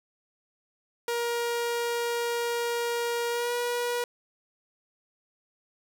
sawtooth tone with pitch glide, 472.7 to 482.6 Hz, A#4 to B4, +24 to -40 cents, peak -23 dBFS, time 1.08-4.04 s, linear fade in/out 2 ms, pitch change +36 cents, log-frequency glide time 3.3-3.53 s, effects none

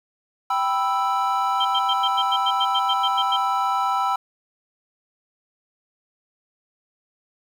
triangle chord, E minor, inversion first, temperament equal, 784 / 987.8 / 1318.5 Hz, G5 / B5 / E6, 0 / 0 / 0 cents, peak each -22 dBFS, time 0.5-4.16 s, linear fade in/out 5 ms
sine tone bursts, 3140 Hz, G7, 2 cents sharp, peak -20 dBFS, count 13, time 1.6-3.367 s, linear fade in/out 10 ms, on 51 ms, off 92 ms
effects 8-bit

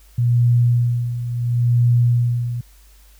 sine tone with tremolo, 120.3 Hz, B2, 45 cents flat, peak -11 dBFS, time 0.18-2.61 s, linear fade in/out 5 ms, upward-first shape sine, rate 0.72 Hz, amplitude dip 70%, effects added 50 Hz sine -46 dBFS peak until 3.19 s + white hiss -54 dBFS RMS until 3.19 s

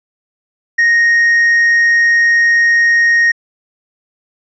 sine tone with tanh clipping, 1864.7 Hz, A#6, in tune, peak -8 dBFS, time 0.78-3.32 s, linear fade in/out 10 ms, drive 2 dB, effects resampled to 16000 Hz

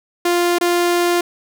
sawtooth tone with dropouts, 349.2 Hz, F4, in tune, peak -10 dBFS, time 0.25-1.21 s, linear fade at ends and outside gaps 5 ms, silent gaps 0.585-0.61 s, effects none

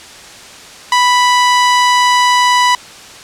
sawtooth tone, 987.8 Hz, B5, in tune, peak -4 dBFS, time 0.92-2.75 s, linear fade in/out 2 ms, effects white hiss -34 dBFS RMS until 3.23 s + low-pass 7000 Hz 12 dB/octave

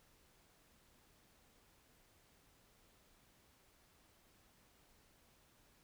silence, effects pink hiss -70 dBFS RMS until 5.83 s

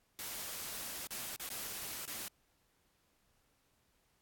white noise with dropouts, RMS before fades -43 dBFS, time 0.19-2.28 s, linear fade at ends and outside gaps 0 ms, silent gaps 1.07-1.107 / 1.361-1.399 / 1.489-1.502 / 2.054-2.077 s, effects pink hiss -75 dBFS RMS until 4.21 s + AAC 64 kbps

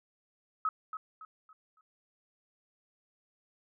sine tone with echo, 1279 Hz, D#6, 47 cents sharp, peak -27 dBFS, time 0.65-0.69 s, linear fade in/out 2 ms, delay 280 ms, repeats 4, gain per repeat -9 dB, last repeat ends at 1.81 s, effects none

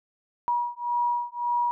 sine beating tone pair, 960 / 961.8 Hz, B5 / B5, -49 / -46 cents, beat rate 1.8 Hz, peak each -27 dBFS, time 0.48-1.71 s, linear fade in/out 0 ms, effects none

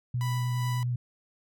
sine tone with vibrato, 122.6 Hz, B2, 12 cents flat, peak -26 dBFS, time 0.14-0.96 s, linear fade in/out 5 ms, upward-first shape sine, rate 9.7 Hz, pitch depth 14 cents each way
sawtooth tone with tremolo, 987.8 Hz, B5, in tune, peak -31 dBFS, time 0.21-0.83 s, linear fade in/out 0 ms, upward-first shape sine, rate 2.6 Hz, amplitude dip 40%
effects none

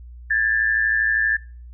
sine tone pair together, 1647.4 / 1760 Hz, G#6 / A6, -14 / 0 cents, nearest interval minor second, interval 114 cents, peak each -22 / -18 dBFS, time 0.3-1.37 s, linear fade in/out 10 ms, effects noise-tail reverb RT60 0.4 s tail -22 dB re dry + added 60 Hz sine -37 dBFS peak until 1.73 s

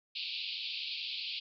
white band-pass noise, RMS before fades -39 dBFS, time 0.15-1.4 s, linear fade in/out 10 ms, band 2400 to 4700 Hz, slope 96 dB/octave, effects none

